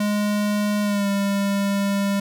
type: tone with pitch glide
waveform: square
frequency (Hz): 207.4 to 199.41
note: G#3 to G3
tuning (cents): -2 to +30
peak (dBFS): -20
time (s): 0-2.2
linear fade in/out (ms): 5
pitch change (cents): -68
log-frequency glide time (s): 0.82-1.08
effects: none